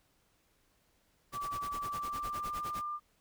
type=noise with tremolo; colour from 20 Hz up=pink; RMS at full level=-44 dBFS; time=1.32-2.83 s; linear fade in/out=20 ms; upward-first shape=sine; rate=9.8 Hz; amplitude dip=95%
type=tone with pitch glide; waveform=sine; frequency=1157 to 1195.7 Hz; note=D6 to D6; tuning=-26 to +31 cents; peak=-35 dBFS; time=1.32-3 s; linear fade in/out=50 ms; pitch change=+57 cents; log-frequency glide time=1.75-2.55 s
effects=pink hiss -72 dBFS RMS until 3.2 s